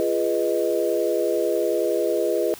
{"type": "chord", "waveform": "sine", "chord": "F half-diminished seventh", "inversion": "none", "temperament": "equal with one note detuned", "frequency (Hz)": [344.4, 415.3, 493.9, 622.3], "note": ["F4", "Ab4", "Cb5", "Eb5"], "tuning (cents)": [-24, 0, 0, 0], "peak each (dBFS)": -25, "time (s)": [0, 2.54], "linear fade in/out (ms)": 0, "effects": ["white hiss -42 dBFS RMS until 2.59 s"]}